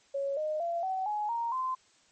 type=tone with pitch steps; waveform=sine; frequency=554.4 / 615.1 / 682.5 / 757.3 / 840.3 / 932.4 / 1034.5 Hz; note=C#5 / D#5 / F5 / F#5 / G#5 / A#5 / C6; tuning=0 / -20 / -40 / +40 / +20 / 0 / -20 cents; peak=-29 dBFS; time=0.14-1.75 s; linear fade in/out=10 ms; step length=230 ms; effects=white hiss -64 dBFS RMS until 2.11 s + MP3 32 kbps